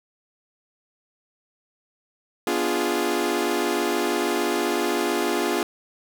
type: chord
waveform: sawtooth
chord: B diminished seventh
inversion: none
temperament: equal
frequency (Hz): 246.9 / 293.7 / 349.2 / 415.3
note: B3 / D4 / F4 / Ab4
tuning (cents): 0 / 0 / 0 / 0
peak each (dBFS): -26 / -25 / -21 / -23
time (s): 2.47-5.63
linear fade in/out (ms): 2
effects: none